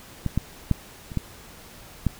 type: clicks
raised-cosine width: 5 ms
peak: -12 / -9 / -7 / -24 / -11 / -8 dBFS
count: 6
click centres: 0.263 / 0.376 / 0.713 / 1.118 / 1.173 / 2.067 s
effects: pink hiss -46 dBFS RMS until 2.19 s